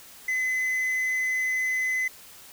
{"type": "tone", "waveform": "triangle", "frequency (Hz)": 2028, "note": "B6", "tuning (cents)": 45, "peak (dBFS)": -22, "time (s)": [0.28, 2.08], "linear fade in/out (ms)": 5, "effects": ["white hiss -48 dBFS RMS until 2.52 s"]}